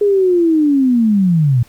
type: linear sweep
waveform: sine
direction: down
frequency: 416.5 to 115 Hz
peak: -9 dBFS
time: 0.01-1.63 s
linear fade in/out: 5 ms
effects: pink hiss -48 dBFS RMS until 1.68 s